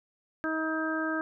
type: harmonic tone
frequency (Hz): 317.1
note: D#4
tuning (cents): +33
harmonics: 1 / 2 / 3 / 4 / 5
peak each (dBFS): -31 / -36 / -42 / -36 / -33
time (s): 0.44-1.21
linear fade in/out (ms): 0
effects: none